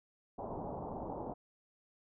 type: low-pass noise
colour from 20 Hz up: white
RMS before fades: -42 dBFS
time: 0.38-1.34 s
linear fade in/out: 10 ms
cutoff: 930 Hz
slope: 48 dB/octave
effects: none